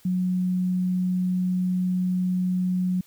sine tone, 182.6 Hz, F#3, 23 cents flat, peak -21 dBFS, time 0.05-3.01 s, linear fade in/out 5 ms, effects white hiss -57 dBFS RMS until 3.06 s

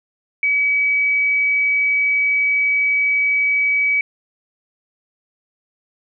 sine tone, 2278 Hz, C#7, 47 cents sharp, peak -14 dBFS, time 0.43-4.01 s, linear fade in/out 2 ms, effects none

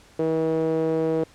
sawtooth tone with band-pass filter, 160.6 Hz, E3, 45 cents flat, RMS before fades -23 dBFS, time 0.19-1.24 s, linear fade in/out 5 ms, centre 440 Hz, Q 3.9, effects pink hiss -53 dBFS RMS until 1.34 s + low-pass 9000 Hz 12 dB/octave

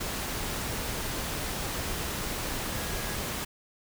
sine tone in noise, 1656 Hz, G#6, 5 cents flat, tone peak -43 dBFS, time 2.76-3.16 s, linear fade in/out 10 ms, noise pink, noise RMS -33 dBFS, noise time 0-3.45 s, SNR -13 dB, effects none

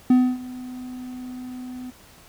triangle tone with ADSR envelope, 252 Hz, B3, 35 cents sharp, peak -9 dBFS, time 0.1-1.91 s, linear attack 4 ms, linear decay 270 ms, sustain -21 dB, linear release 15 ms, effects pink hiss -50 dBFS RMS until 2.28 s

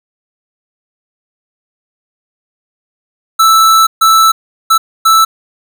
square tone bursts at uneven times, 1318.5 Hz, E6, in tune, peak -5 dBFS, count 4, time 3.39-3.87 / 4.01-4.32 / 4.7-4.78 / 5.05-5.25 s, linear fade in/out 10 ms, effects none

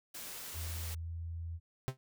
white noise, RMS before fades -45 dBFS, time 0.14-0.95 s, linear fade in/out 10 ms
sine tone with pitch glide, 82.41 to 83.46 Hz, E2 to E2, 0 to +22 cents, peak -38 dBFS, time 0.53-1.6 s, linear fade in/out 50 ms, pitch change +22 cents, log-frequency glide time 1-1.08 s
45% pulse tone with exponential decay, 130.81 Hz, C3, in tune, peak -28 dBFS, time 1.88-1.97 s, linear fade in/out 0 ms, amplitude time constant 18 ms
effects none

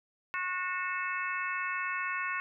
harmonic tone with a mistuned harmonic, 364.4 Hz, F#4, 26 cents flat, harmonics 3 / 4 / 5 / 6 / 7, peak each -36 / -37 / -38 / -39 / -39 dBFS, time 0.34-2.4 s, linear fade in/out 0 ms, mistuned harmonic 7, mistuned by +47 cents, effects none

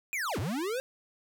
square linear two-way sweep, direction down then up, 2500 to 79.5 to 540 Hz, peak -31 dBFS, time 0.13-0.8 s, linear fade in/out 0 ms, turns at 0.39 s, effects none

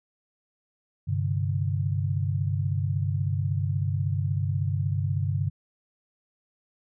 sine chord, G suspended fourth, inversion none, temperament just, 98 / 130.67 / 147 Hz, G2 / C3 / D3, 0 / -2 / +2 cents, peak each -26 / -30 / -29 dBFS, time 1.07-5.5 s, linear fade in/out 20 ms, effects none

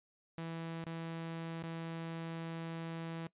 sawtooth tone with dropouts, 164.81 Hz, E3, in tune, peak -36 dBFS, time 0.38-3.27 s, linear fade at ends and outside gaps 0 ms, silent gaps 0.841-0.866 / 1.626-1.636 s, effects noise-tail reverb RT60 0.1 s tail -20 dB re dry + resampled to 8000 Hz

